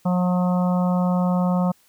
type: harmonic tone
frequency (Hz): 180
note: F#3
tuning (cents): -47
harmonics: 1 / 3 / 4 / 5 / 6 / 7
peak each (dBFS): -18 / -28 / -30 / -32 / -34 / -35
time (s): 0.05-1.72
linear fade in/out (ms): 10
effects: white hiss -59 dBFS RMS until 1.88 s